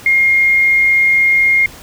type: tone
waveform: sine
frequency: 2132 Hz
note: C7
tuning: 32 cents sharp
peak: -8 dBFS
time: 0.06-1.66 s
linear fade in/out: 2 ms
effects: pink hiss -36 dBFS RMS until 1.82 s